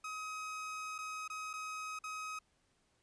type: tone with dropouts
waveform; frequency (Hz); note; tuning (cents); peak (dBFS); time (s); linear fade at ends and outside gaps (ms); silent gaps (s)
30% pulse; 1266; D#6; +30; -38; 0.04-2.39; 5; 0.982-0.986 / 1.279-1.299 / 1.532-1.536 / 1.99-2.038
effects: pink hiss -75 dBFS RMS until 3.02 s + resampled to 22050 Hz